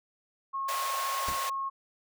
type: tone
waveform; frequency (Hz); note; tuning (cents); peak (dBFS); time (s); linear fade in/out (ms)
sine; 1086; C#6; -36; -30; 0.53-1.7; 20
type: high-pass noise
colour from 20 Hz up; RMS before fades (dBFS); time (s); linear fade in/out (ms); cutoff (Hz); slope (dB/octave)
pink; -36; 0.68-1.5; 10; 510; 96
type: noise with exponential decay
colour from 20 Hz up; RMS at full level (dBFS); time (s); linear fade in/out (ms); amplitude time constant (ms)
pink; -31; 1.28-1.42; 5; 30
effects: none